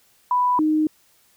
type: tone pair in turn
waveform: sine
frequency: 990 / 309.1 Hz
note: B5 / D#4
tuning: +4 / -11 cents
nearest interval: octave + minor sixth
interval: 2015 cents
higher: first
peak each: -16 dBFS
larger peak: neither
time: 0.31-0.59 / 0.59-0.87 s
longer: neither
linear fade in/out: 2 ms
effects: white hiss -59 dBFS RMS until 1.36 s